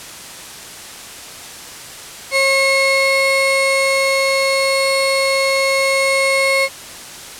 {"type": "tone pair together", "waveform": "35% pulse", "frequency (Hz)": [541.8, 2167], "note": ["C#5", "C#7"], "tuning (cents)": [-40, -40], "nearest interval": "2 octaves", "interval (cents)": 2400, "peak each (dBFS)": -14, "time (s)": [2.31, 6.69], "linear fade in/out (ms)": 50, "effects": ["white hiss -33 dBFS RMS until 7.39 s", "low-pass 10000 Hz 12 dB/octave"]}